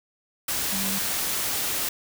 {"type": "tone in noise", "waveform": "sine", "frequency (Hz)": 195.1, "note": "G3", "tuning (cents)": -8, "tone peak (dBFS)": -31, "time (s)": [0.72, 0.99], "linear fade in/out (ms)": 5, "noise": "white", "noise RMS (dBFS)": -27, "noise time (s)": [0.48, 1.89], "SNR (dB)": -7, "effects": []}